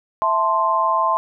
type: chord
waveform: sine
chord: A minor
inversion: second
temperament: equal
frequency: 659.3 / 880 / 1046.5 Hz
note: E5 / A5 / C6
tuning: 0 / 0 / 0 cents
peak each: -23 / -22 / -17 dBFS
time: 0.22-1.17 s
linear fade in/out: 0 ms
effects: none